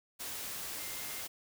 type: tone in noise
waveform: sine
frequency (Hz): 2100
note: C7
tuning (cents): +6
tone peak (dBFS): -51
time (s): 0.78-1.22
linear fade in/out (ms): 20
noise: white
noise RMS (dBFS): -41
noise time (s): 0.19-1.28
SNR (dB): -13
effects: none